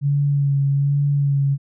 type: tone with vibrato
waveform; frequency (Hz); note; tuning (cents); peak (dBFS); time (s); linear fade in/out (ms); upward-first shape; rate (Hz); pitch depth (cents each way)
sine; 141.1; C#3; +31; -15; 0.01-1.58; 50; sine; 1.2; 24
effects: none